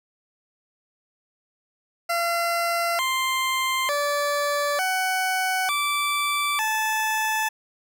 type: tone with pitch steps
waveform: 20% pulse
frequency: 683 / 1048 / 579 / 750 / 1164 / 872 Hz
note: F5 / C6 / D5 / F#5 / D6 / A5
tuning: -39 / +2 / -25 / +23 / -16 / -16 cents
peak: -17 dBFS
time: 2.09-7.49 s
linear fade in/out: 10 ms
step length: 900 ms
effects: none